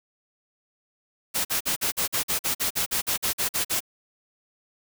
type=noise bursts; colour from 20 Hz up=white; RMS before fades=-25 dBFS; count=16; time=1.34-3.805 s; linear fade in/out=20 ms; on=110 ms; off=47 ms; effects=none